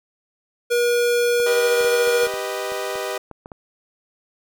square tone, 479.9 Hz, B4, 50 cents flat, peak -17 dBFS, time 0.7-2.28 s, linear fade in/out 20 ms
clicks, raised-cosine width 1 ms, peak -23 dBFS, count 12, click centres 1.401 / 1.81 / 1.846 / 2.075 / 2.234 / 2.269 / 2.339 / 2.72 / 2.956 / 3.313 / 3.459 / 3.518 s
sawtooth chord, G augmented, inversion none, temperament equal, 392 / 493.9 / 622.3 Hz, G4 / B4 / D#5, 0 / 0 / 0 cents, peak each -25 dBFS, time 1.46-3.18 s, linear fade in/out 5 ms
effects none

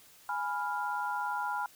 sine chord, F diminished, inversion first, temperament equal, 830.6 / 987.8 / 1396.9 Hz, Ab5 / Cb6 / F6, 0 / 0 / 0 cents, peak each -35 / -35 / -36 dBFS, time 0.29-1.66 s, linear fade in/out 2 ms, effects white hiss -58 dBFS RMS until 1.75 s

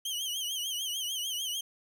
sawtooth tone with vibrato, 3064 Hz, G7, 40 cents flat, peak -29 dBFS, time 0.05-1.61 s, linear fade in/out 5 ms, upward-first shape triangle, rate 6.7 Hz, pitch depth 120 cents each way, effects none

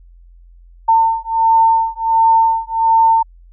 sine beating tone pair, 902 / 903.4 Hz, A5 / A5, +43 / +45 cents, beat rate 1.4 Hz, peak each -13 dBFS, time 0.88-3.23 s, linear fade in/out 10 ms, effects added 43 Hz sine -40 dBFS peak until 3.52 s

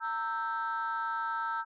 sine chord, E diminished, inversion second, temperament equal with one note detuned, 917.4 / 1318.5 / 1568 Hz, Bb5 / E6 / G6, -28 / 0 / 0 cents, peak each -34 / -33 / -37 dBFS, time 0-1.65 s, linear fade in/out 50 ms, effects tanh soft clip ceiling -24 dBFS

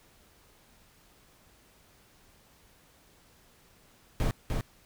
brown noise with echo, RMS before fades -27 dBFS, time 4.2-4.31 s, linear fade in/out 0 ms, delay 300 ms, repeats 1, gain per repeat -3 dB, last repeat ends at 4.61 s, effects pink hiss -61 dBFS RMS until 4.85 s

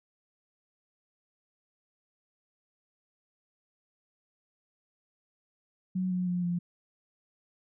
sine tone with pitch steps, 185 / 181.4 / 177.87 / 174.42 Hz, F#3 / F#3 / F3 / F3, 0 / -34 / +32 / -2 cents, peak -27 dBFS, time 5.95-6.59 s, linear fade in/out 10 ms, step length 160 ms, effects none

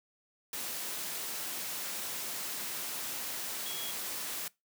sine tone in noise, 3322 Hz, G#7, in tune, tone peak -41 dBFS, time 3.66-3.91 s, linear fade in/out 2 ms, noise white, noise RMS -38 dBFS, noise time 0.53-4.48 s, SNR -6 dB, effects noise-tail reverb RT60 0.2 s tail -22 dB re dry + high-pass 150 Hz 12 dB/octave

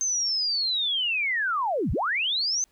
sine linear two-way sweep, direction down then up, 6320 to 41.2 to 6320 Hz, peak -23 dBFS, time 0.01-2.64 s, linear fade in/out 0 ms, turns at 1.92 s, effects pink hiss -66 dBFS RMS until 2.71 s

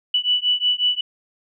sine beating tone pair, 2960 / 2965.5 Hz, F#7 / F#7, 0 / +3 cents, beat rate 5.5 Hz, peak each -20 dBFS, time 0.14-1.01 s, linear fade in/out 5 ms, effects none

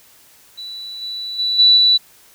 sine tone with level steps, 3956 Hz, B7, 2 cents sharp, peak -28 / -24 / -16 / -7 / -9 dBFS, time 0.57-1.98 s, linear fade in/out 20 ms, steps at 1.01 / 1.38 / 1.58 / 1.76 s, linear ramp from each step 20 ms, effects white hiss -49 dBFS RMS until 2.34 s

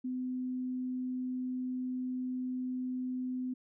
sine tone, 254 Hz, B3, 49 cents sharp, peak -33 dBFS, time 0.04-3.54 s, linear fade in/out 10 ms, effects none

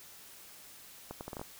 accelerating click train, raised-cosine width 1 ms, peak -26 dBFS, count 7, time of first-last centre 1.11-1.414 s, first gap 99 ms, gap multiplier 0.72, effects white hiss -53 dBFS RMS until 1.59 s

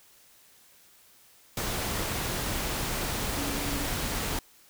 sine tone in noise, 283.3 Hz, C#4, 38 cents sharp, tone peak -36 dBFS, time 3.37-3.86 s, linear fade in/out 2 ms, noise pink, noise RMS -31 dBFS, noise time 1.57-4.39 s, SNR -8 dB, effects white hiss -58 dBFS RMS until 4.69 s

